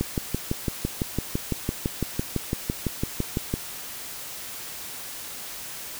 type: click train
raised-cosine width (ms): 3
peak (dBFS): -11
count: 22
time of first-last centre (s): 0.01-3.539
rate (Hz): 5.95
effects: white hiss -37 dBFS RMS until 5.99 s